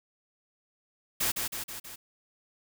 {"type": "noise with echo", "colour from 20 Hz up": "white", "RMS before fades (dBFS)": -28, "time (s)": [1.2, 1.32], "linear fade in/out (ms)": 10, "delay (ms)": 160, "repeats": 4, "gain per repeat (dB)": -4, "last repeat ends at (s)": 1.96, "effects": []}